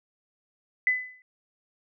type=tone with exponential decay; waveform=sine; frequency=2008 Hz; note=B6; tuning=28 cents sharp; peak=-17 dBFS; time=0.87-1.22 s; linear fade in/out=1 ms; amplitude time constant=75 ms; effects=none